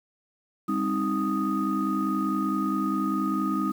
sine tone cluster, 199.9 / 264.6 / 315 / 1244 Hz, G3 / C4 / D#4 / D#6, +34 / +20 / +21 / -1 cents, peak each -28 / -29 / -28 / -29 dBFS, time 0.68-3.72 s, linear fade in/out 10 ms, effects tanh soft clip ceiling -15 dBFS + 8-bit

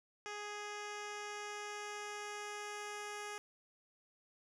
10% pulse tone with low-pass filter sweep, 415.3 Hz, G#4, in tune, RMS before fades -45 dBFS, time 0.26-3.38 s, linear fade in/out 0 ms, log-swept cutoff 6000 to 9200 Hz, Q 1.2, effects none

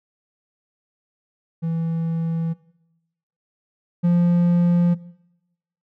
triangle tone pair in turn, 164.81 / 173.87 Hz, E3 / F3, 0 / -7 cents, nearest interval minor second, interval 93 cents, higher second, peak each -19 / -12 dBFS, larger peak second, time 1.62-2.54 / 4.03-4.95 s, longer neither, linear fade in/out 20 ms, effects noise-tail reverb RT60 0.9 s tail -20 dB re dry

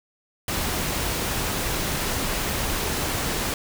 pink noise, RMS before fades -26 dBFS, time 0.48-3.54 s, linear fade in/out 2 ms, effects none

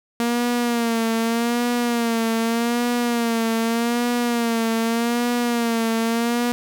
sawtooth tone with vibrato, 233.8 Hz, A#3, 5 cents sharp, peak -15 dBFS, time 0.2-6.52 s, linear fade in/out 0 ms, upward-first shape sine, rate 0.83 Hz, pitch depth 58 cents each way, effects none

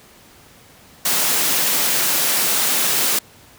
white high-pass noise, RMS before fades -18 dBFS, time 1.05-3.19 s, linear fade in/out 5 ms, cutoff 140 Hz, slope 48 dB/octave, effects pink hiss -47 dBFS RMS until 3.58 s + high-pass 60 Hz 12 dB/octave

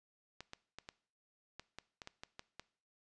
clicks, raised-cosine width 0.2 ms, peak -29 dBFS, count 11, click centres 0.406 / 0.534 / 0.786 / 0.889 / 1.596 / 1.786 / 2.018 / 2.074 / 2.235 / 2.394 / 2.596 s, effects noise-tail reverb RT60 0.5 s tail -20 dB re dry + resampled to 22050 Hz

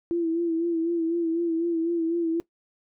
sine tone with vibrato, 334.3 Hz, E4, 24 cents sharp, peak -22 dBFS, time 0.11-2.4 s, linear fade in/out 0 ms, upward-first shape sine, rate 4 Hz, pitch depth 49 cents each way, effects noise-tail reverb RT60 0.1 s tail -19 dB re dry

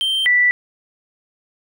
triangle / sine tone pair in turn, 3136 / 1968.2 Hz, G7 / B6, 0 / -6 cents, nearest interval minor sixth, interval 806 cents, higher first, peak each -15 / -11 dBFS, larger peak second, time 0.01-0.26 / 0.26-0.51 s, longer neither, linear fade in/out 0 ms, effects none

